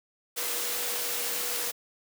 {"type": "tone in noise", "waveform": "sine", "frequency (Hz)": 483.4, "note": "B4", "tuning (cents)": -37, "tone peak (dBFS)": -42, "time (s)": [0.36, 1.72], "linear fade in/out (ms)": 20, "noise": "white", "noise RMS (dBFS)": -31, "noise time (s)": [0.36, 1.72], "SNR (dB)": -14, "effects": ["high-pass 300 Hz 12 dB/octave"]}